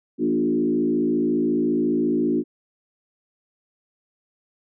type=tone with frequency modulation; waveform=sine; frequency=297.4 Hz; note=D4; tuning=22 cents sharp; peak=-18 dBFS; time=0.18-2.44 s; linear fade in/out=50 ms; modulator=54.5 Hz; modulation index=1.4; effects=none